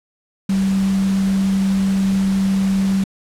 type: tone in noise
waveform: sine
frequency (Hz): 193.4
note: G3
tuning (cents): -23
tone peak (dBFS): -14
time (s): 0.49-3.04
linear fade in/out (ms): 5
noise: pink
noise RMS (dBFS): -32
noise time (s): 0.49-3.04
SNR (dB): +15
effects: low-pass 10000 Hz 12 dB/octave

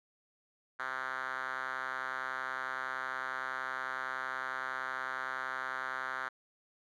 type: tone with band-pass filter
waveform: 5% pulse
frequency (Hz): 130.81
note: C3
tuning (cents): 0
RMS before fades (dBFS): -38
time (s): 0.79-6.29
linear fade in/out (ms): 10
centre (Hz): 1500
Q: 2.8
effects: none

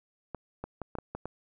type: clicks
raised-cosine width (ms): 1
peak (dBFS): -22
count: 7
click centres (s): 0.347 / 0.64 / 0.817 / 0.953 / 0.986 / 1.15 / 1.256
effects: none

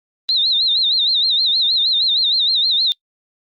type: tone with vibrato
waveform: sine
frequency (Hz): 3900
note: B7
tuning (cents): -23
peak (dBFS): -13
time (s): 0.29-2.92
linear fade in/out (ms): 0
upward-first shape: sine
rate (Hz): 6.4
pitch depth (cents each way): 140
effects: noise-tail reverb RT60 0.1 s tail -25 dB re dry + Opus 24 kbps

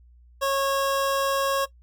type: tone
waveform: 25% pulse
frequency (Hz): 548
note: C#5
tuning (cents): -20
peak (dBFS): -18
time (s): 0.41-1.66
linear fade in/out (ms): 20
effects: noise-tail reverb RT60 0.1 s tail -17 dB re dry + added 60 Hz sine -50 dBFS peak until 1.82 s

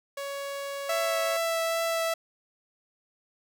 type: tone with pitch glide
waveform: sawtooth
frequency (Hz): 559 to 553.9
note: C#5 to C#5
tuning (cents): +14 to -1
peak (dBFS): -29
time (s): 0.17-1.37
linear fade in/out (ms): 5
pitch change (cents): -15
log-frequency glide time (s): 0.84-1.13
type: tone with vibrato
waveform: sawtooth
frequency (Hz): 661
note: E5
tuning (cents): +5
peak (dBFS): -22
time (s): 0.89-2.14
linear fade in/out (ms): 5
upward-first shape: triangle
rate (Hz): 2.4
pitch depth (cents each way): 10
effects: none

